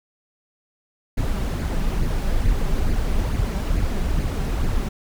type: noise with flanger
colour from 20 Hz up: brown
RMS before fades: -21 dBFS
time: 1.17-4.89 s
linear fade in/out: 10 ms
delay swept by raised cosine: 0.43 to 5.23 ms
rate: 2.3 Hz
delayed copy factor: +0.5
effects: none